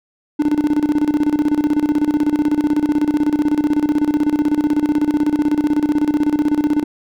triangle tone with tremolo, 297.8 Hz, D4, 24 cents sharp, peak -9 dBFS, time 0.39-6.84 s, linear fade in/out 10 ms, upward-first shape square, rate 16 Hz, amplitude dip 75%, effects none

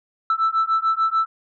sine beating tone pair, 1318.5 / 1325.3 Hz, E6 / E6, 0 / +9 cents, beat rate 6.8 Hz, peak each -19 dBFS, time 0.3-1.26 s, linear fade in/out 2 ms, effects tanh soft clip ceiling -13 dBFS

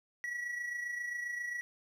triangle tone with amplitude modulation, 1933 Hz, B6, 38 cents flat, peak -32 dBFS, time 0.24-1.61 s, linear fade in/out 0 ms, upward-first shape sine, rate 27.5 Hz, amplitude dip 50%, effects none

